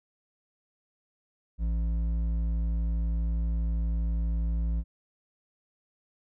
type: tone with hard clipping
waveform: sine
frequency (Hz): 56.2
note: A1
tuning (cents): +37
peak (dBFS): -27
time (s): 1.58-4.84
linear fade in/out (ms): 50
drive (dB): 7
effects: none